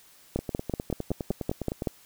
two click trains, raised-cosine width 2 ms, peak -13 / -17 dBFS, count 9 / 15, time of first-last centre 0.36-1.872 / 0.39-1.821 s, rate 5.29 / 9.78 Hz, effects white hiss -56 dBFS RMS until 2.05 s

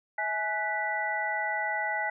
sine tone cluster, 647 / 840 / 1489 / 1968 Hz, E5 / G#5 / F#6 / B6, -32 / +19 / +11 / -7 cents, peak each -37 / -32 / -35 / -31 dBFS, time 0.18-2.1 s, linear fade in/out 5 ms, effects none

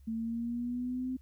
sine linear sweep, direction up, 222.3 to 259.2 Hz, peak -32 dBFS, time 0.07-1.17 s, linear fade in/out 10 ms, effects added 68 Hz sine -53 dBFS peak until 1.21 s + white hiss -75 dBFS RMS until 1.21 s

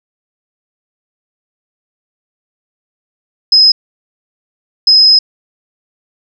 sine tone bursts at uneven times, 5090 Hz, D#8, 39 cents sharp, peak -3 dBFS, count 2, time 3.52-3.72 / 4.87-5.19 s, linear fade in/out 5 ms, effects none

